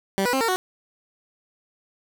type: tone with pitch steps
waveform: 15% pulse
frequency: 194.4 / 489.5 / 265.9 / 457.1 / 369.7 Hz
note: G3 / B4 / C4 / A#4 / F#4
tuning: -14 / -15 / +28 / -34 / -1 cents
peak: -14 dBFS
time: 0.18-0.56 s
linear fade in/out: 0 ms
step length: 76 ms
effects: none